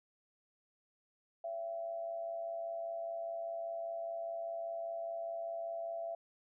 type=tone with amplitude modulation; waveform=sine; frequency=671 Hz; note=E5; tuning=31 cents sharp; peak=-35 dBFS; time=1.44-6.15 s; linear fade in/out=5 ms; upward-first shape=sine; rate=105 Hz; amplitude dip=55%; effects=none